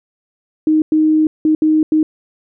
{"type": "tone bursts at uneven times", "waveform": "sine", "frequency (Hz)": 311.1, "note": "D#4", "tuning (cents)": 0, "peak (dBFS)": -9, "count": 5, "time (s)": [[0.67, 0.82], [0.92, 1.27], [1.45, 1.55], [1.62, 1.83], [1.92, 2.03]], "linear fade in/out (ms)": 2, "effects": []}